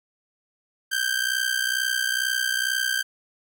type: ring-modulated tone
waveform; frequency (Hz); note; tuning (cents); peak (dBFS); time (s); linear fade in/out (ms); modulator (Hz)
sawtooth; 1568; G6; 0; -16; 0.91-3.03; 20; 31.1
effects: none